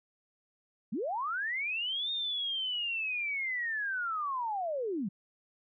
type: linear two-way sweep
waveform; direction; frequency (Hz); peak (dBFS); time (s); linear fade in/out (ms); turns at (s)
sine; up then down; 172.3 to 3693 to 172.3; -31; 0.92-5.09; 10; 2.11
effects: none